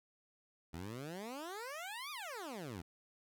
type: exponential two-way sweep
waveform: 15% pulse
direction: up then down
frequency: 77.78 to 1244.5 to 77.78 Hz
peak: -37 dBFS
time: 0.73-2.82 s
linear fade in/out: 10 ms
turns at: 2.11 s
effects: none